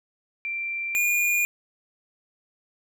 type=tone pair in turn; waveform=sine / square; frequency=2357 / 2427 Hz; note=D7 / D#7; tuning=+6 / -44 cents; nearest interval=minor second; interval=50 cents; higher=second; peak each=-27 / -21 dBFS; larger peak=second; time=0.45-0.95 / 0.95-1.45 s; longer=neither; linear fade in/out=0 ms; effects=none